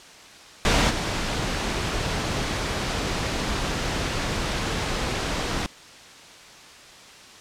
pink noise with level steps, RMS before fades -19 / -26 dBFS, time 0.65-5.66 s, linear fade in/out 0 ms, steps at 0.89 s, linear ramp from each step 20 ms, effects white hiss -45 dBFS RMS until 7.4 s + low-pass 6000 Hz 12 dB/octave

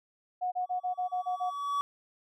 sine tone bursts, 728 Hz, F#5, 28 cents flat, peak -28 dBFS, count 8, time 0.41-1.507 s, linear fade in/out 20 ms, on 110 ms, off 31 ms
triangle tone with exponential growth, 1138 Hz, C#6, 45 cents sharp, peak -24 dBFS, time 0.61-1.81 s, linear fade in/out 0 ms, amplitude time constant 260 ms
effects none

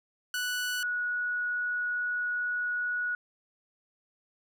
sawtooth / sine tone pair in turn, 1480 / 1462.2 Hz, F#6 / F#6, 0 / -21 cents, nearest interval unison, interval 21 cents, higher first, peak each -26 / -28 dBFS, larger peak first, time 0.34-0.83 / 0.83-3.15 s, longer second, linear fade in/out 2 ms, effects none

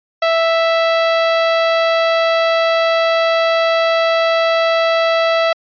sawtooth tone, 659.3 Hz, E5, in tune, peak -8 dBFS, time 0.22-5.53 s, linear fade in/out 5 ms, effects resampled to 11025 Hz

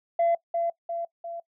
sine tone with echo, 679 Hz, F5, 49 cents flat, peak -18 dBFS, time 0.19-0.35 s, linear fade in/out 5 ms, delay 350 ms, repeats 3, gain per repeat -5 dB, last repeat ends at 1.4 s, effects noise-tail reverb RT60 0.1 s tail -20 dB re dry + tanh soft clip ceiling -17 dBFS

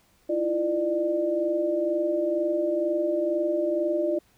sine tone cluster, 320 / 342.1 / 598 Hz, D#4 / F4 / D5, +49 / -36 / +31 cents, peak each -33 / -26 / -25 dBFS, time 0.29-4.19 s, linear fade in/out 10 ms, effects pink hiss -63 dBFS RMS until 4.37 s

